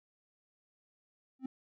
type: tone with exponential growth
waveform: triangle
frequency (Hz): 261.6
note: C4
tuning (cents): 0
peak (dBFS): -30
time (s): 1.39-1.46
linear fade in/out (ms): 5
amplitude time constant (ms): 15
effects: none